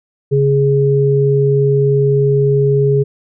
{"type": "tone pair together", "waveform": "sine", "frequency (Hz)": [138.59, 415.3], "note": ["C#3", "G#4"], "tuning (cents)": [0, 0], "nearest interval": "octave + perfect fifth", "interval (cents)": 1900, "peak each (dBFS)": -12, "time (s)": [0.31, 3.04], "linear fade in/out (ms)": 20, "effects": []}